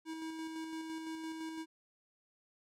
square tone with tremolo, 320.9 Hz, E4, 46 cents flat, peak -40 dBFS, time 0.05-1.66 s, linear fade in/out 50 ms, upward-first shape square, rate 5.9 Hz, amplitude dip 30%, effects low-pass 10000 Hz 12 dB/octave

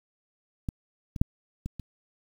clicks, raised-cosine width 5 ms, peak -17 / -22 / -7 / -20 / -25 dBFS, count 5, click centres 0.688 / 1.162 / 1.215 / 1.66 / 1.797 s, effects 8-bit

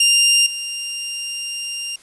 20% pulse tone with level steps, 2794 Hz, F7, in tune, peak -7 / -20 dBFS, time 0-1.96 s, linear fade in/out 5 ms, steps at 0.46 s, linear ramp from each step 5 ms, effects white hiss -49 dBFS RMS until 2.02 s + resampled to 24000 Hz

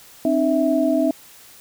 sine tone cluster, 264.4 / 305.6 / 654 Hz, C4 / D#4 / E5, +18 / -31 / -14 cents, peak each -20 dBFS, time 0.25-1.11 s, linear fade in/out 2 ms, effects white hiss -46 dBFS RMS until 1.6 s

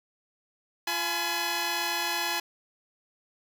10% pulse tone cluster, 346.1 / 844 / 1001 Hz, F4 / G#5 / B5, -16 / +28 / +23 cents, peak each -27 / -21 / -25 dBFS, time 0.87-2.4 s, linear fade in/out 5 ms, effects none

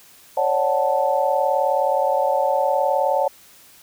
sine chord, D major seventh, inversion third, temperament equal with one note detuned, 548 / 587.3 / 740 / 880 Hz, C#5 / D5 / F#5 / A5, -20 / 0 / 0 / 0 cents, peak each -21 / -23 / -23 / -22 dBFS, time 0.37-3.28 s, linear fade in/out 5 ms, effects white hiss -49 dBFS RMS until 3.82 s

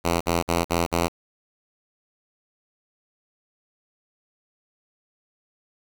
5% pulse tone bursts, 85 Hz, F2, 46 cents flat, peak -9 dBFS, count 5, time 0.04-1.086 s, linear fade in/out 20 ms, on 170 ms, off 49 ms, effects 8-bit

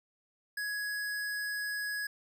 square tone, 1672 Hz, G#6, 11 cents sharp, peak -34 dBFS, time 0.57-2.07 s, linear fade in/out 5 ms, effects none

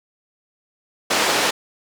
pink band-pass noise, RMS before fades -19 dBFS, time 1.1-1.51 s, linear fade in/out 10 ms, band 430 to 7400 Hz, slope 12 dB/octave, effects none

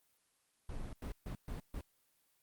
brown noise bursts at uneven times, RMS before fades -42 dBFS, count 5, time 0.69-0.93 / 1.02-1.12 / 1.26-1.35 / 1.48-1.6 / 1.74-1.81 s, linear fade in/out 2 ms, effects white hiss -75 dBFS RMS until 2.42 s + Opus 24 kbps

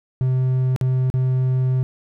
triangle tone with dropouts, 129 Hz, C3, 24 cents flat, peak -14 dBFS, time 0.21-1.83 s, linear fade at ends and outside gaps 0 ms, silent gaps 0.762-0.812 / 1.101-1.14 s, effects none

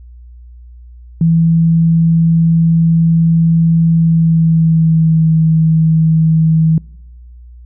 sine tone with pitch glide, 164.81 to 160.03 Hz, E3 to D#3, 0 to +49 cents, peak -7 dBFS, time 1.21-6.78 s, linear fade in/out 2 ms, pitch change -51 cents, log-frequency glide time 3.91-5.29 s, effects noise-tail reverb RT60 1.0 s tail -25 dB re dry + added 60 Hz sine -33 dBFS peak until 7.65 s

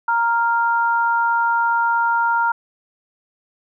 sine tone pair together, 932.3 / 1395.4 Hz, A#5 / F6, 0 / -2 cents, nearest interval perfect fifth, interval 698 cents, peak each -17 / -19 dBFS, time 0.08-2.52 s, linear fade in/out 5 ms, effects none

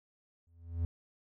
triangle tone with exponential growth, 84.2 Hz, E2, 37 cents sharp, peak -25 dBFS, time 0.47-0.85 s, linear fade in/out 0 ms, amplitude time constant 82 ms, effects none

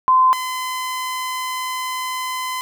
sine / sawtooth tone pair in turn, 1031 / 1022.1 Hz, C6 / C6, -26 / -41 cents, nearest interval unison, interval 15 cents, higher first, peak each -10 / -19 dBFS, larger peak first, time 0.08-0.33 / 0.33-2.61 s, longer second, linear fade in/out 0 ms, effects none

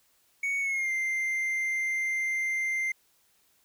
triangle tone with pitch glide, 2228 to 2091 Hz, C#7 to C7, +8 to -2 cents, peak -25 dBFS, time 0.43-2.92 s, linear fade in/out 5 ms, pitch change -110 cents, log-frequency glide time 0.6-0.91 s, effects white hiss -67 dBFS RMS until 3.64 s

